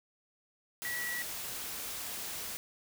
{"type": "tone in noise", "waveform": "sine", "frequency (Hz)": 1938, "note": "B6", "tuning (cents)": -33, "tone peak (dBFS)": -35, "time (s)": [0.85, 1.22], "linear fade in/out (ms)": 0, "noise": "white", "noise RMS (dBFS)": -40, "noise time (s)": [0.82, 2.57], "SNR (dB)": 2, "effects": []}